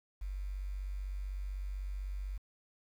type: tone with quantisation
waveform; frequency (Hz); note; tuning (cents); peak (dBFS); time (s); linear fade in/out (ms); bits
sine; 47.94; G1; -38; -36; 0.21-2.38; 10; 10
effects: none